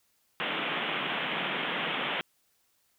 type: band-pass noise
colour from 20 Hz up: white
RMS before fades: -32 dBFS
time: 0.4-2.21 s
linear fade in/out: 0 ms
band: 140 to 3400 Hz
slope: 96 dB/octave
effects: white hiss -71 dBFS RMS until 2.98 s